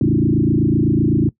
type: tone with frequency modulation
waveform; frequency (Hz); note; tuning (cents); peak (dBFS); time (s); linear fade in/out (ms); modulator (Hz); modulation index
sine; 220; A3; 0; -12; 0.01-1.29; 2; 27.9; 4.3
effects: noise-tail reverb RT60 0.1 s tail -20 dB re dry